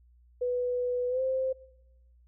sine tone with pitch glide, 493.9 to 523.3 Hz, B4 to C5, 0 to 0 cents, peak -26 dBFS, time 0.41-1.53 s, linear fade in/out 10 ms, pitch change +100 cents, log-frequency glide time 1.09-1.21 s, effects noise-tail reverb RT60 1.0 s tail -22 dB re dry + added 60 Hz sine -57 dBFS peak until 2.27 s

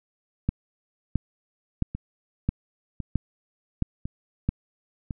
two click trains, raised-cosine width 5 ms, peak -19 / -10 dBFS, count 4 / 7, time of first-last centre 1.95-5.108 / 0.49-4.49 s, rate 0.95 / 1.5 Hz, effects none

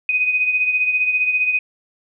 sine beating tone pair, 2498 / 2513 Hz, D#7 / D#7, +6 / +17 cents, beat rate 15 Hz, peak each -16 / -24 dBFS, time 0.09-1.59 s, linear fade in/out 2 ms, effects none

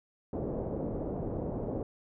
white low-pass noise, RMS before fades -35 dBFS, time 0.33-1.83 s, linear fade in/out 2 ms, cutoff 550 Hz, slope 24 dB/octave, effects none

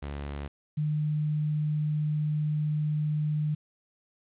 sawtooth / sine tone pair in turn, 71.4 / 151.29 Hz, D2 / D#3, -48 / -48 cents, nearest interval octave + minor second, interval 1300 cents, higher second, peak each -30 / -25 dBFS, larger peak second, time 0.02-0.48 / 0.77-3.55 s, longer second, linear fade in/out 10 ms, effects resampled to 8000 Hz + 10-bit

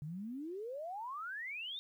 sine exponential sweep, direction up, 142 to 3729 Hz, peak -40 dBFS, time 0.02-1.79 s, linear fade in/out 0 ms, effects 12-bit

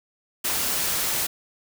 white noise, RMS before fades -25 dBFS, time 0.44-1.27 s, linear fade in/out 10 ms, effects none

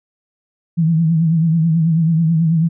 sine tone with vibrato, 163.2 Hz, E3, 17 cents flat, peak -11 dBFS, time 0.77-2.69 s, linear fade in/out 20 ms, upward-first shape triangle, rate 9.2 Hz, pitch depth 84 cents each way, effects none

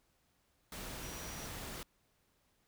sine tone in noise, 5800 Hz, F#8, 35 cents flat, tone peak -52 dBFS, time 1.03-1.46 s, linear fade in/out 2 ms, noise pink, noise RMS -45 dBFS, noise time 0.72-1.83 s, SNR -10 dB, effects pink hiss -75 dBFS RMS until 2.67 s

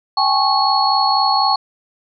sine tone cluster, 784 / 848 / 1099 / 4348 Hz, G5 / G#5 / C#6 / C#8, 0 / +36 / -15 / -34 cents, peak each -18 dBFS, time 0.17-1.56 s, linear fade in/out 5 ms, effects none

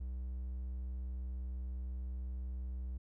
triangle tone, 62.9 Hz, B1, 32 cents sharp, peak -36 dBFS, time 0-2.98 s, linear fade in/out 10 ms, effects none

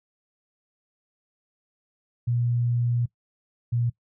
sine tone pair in turn, 120 / 119.17 Hz, B2 / A#2, -49 / +39 cents, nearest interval unison, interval 12 cents, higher first, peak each -21 dBFS, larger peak neither, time 2.27-3.06 / 3.72-3.9 s, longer first, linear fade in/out 10 ms, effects noise-tail reverb RT60 0.1 s tail -20 dB re dry

